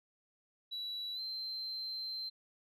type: tone with pitch glide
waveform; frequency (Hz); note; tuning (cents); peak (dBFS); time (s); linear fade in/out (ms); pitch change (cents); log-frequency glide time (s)
sine; 3927 to 4115; B7 to C8; -11 to -30; -36; 0.71-2.3; 20; +81; 1.14-1.2
effects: tanh soft clip ceiling -35 dBFS + MP3 64 kbps